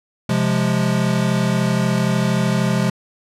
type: chord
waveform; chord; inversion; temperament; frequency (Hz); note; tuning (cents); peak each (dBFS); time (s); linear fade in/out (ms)
square; F minor; second; equal; 130.81 / 174.61 / 207.7; C3 / F3 / Ab3; 0 / 0 / 0; -21; 0.29-2.9; 5
effects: low-pass 10000 Hz 12 dB/octave